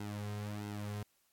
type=tone with flanger; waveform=sawtooth; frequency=103.83 Hz; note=G#2; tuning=in tune; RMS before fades=-41 dBFS; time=0-1.03 s; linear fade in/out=5 ms; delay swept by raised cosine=1.7 to 3.5 ms; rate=1.5 Hz; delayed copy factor=-0.8; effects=white hiss -75 dBFS RMS until 1.32 s + AAC 64 kbps